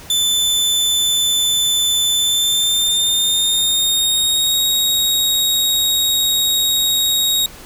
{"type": "tone with pitch glide", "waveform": "sawtooth", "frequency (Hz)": [3520, 3773], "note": ["A7", "A#7"], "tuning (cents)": [0, 20], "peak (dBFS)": -11, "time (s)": [0.1, 7.46], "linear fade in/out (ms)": 2, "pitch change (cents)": 120, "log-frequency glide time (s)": [2.14, 4.61], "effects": ["pink hiss -38 dBFS RMS until 7.65 s"]}